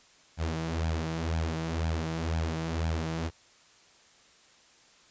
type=tone with flanger; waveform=sawtooth; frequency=81.1 Hz; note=E2; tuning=28 cents flat; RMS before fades=-31 dBFS; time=0.37-3.31 s; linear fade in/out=50 ms; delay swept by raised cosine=1.2 to 6.5 ms; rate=2 Hz; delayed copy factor=+0.65; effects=white hiss -59 dBFS RMS until 5.1 s + resampled to 16000 Hz